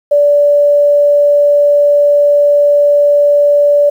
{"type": "tone", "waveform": "sine", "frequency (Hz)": 580, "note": "D5", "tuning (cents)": -22, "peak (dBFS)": -5, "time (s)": [0.11, 3.9], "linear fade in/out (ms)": 10, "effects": ["7-bit"]}